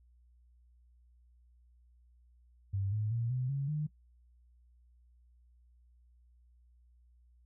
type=tone with pitch steps; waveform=sine; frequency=98 / 106.87 / 116.54 / 127.09 / 138.59 / 151.14 Hz; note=G2 / A2 / A#2 / C3 / C#3 / D#3; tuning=0 / -50 / 0 / -50 / 0 / -50 cents; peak=-31 dBFS; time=2.73-3.87 s; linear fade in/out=10 ms; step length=190 ms; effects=noise-tail reverb RT60 0.1 s tail -19 dB re dry + added 60 Hz sine -61 dBFS peak until 7.45 s